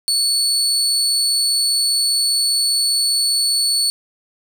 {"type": "tone", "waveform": "30% pulse", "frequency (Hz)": 4435, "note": "C#8", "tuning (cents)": 0, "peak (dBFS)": -12, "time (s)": [0.08, 3.9], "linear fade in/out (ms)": 0, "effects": []}